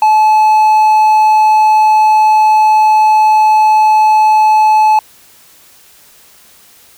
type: tone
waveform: triangle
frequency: 862 Hz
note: A5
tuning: 36 cents flat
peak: -3 dBFS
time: 0.02-4.99 s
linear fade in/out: 2 ms
effects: white hiss -43 dBFS RMS until 6.97 s